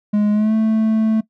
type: tone with pitch glide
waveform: triangle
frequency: 208.6 to 219.9 Hz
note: G#3 to A3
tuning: +8 to -1 cents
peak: -11 dBFS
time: 0.13-1.21 s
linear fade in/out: 10 ms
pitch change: +91 cents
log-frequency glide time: 0.32-0.54 s
effects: noise-tail reverb RT60 0.1 s tail -19 dB re dry